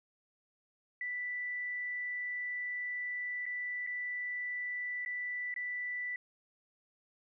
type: tone with dropouts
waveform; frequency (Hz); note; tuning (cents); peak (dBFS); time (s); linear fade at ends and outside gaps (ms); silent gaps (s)
sine; 1975.5; B6; 0; -35; 1.01-6.16; 2; 3.456-3.463 / 3.866-3.872 / 5.05-5.06 / 5.541-5.562
effects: none